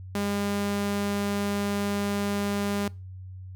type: tone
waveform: sawtooth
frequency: 202.3 Hz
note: G#3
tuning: 45 cents flat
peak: -22 dBFS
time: 0.15-2.88 s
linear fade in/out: 2 ms
effects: noise-tail reverb RT60 0.3 s tail -23 dB re dry + added 93 Hz sine -38 dBFS peak until 3.55 s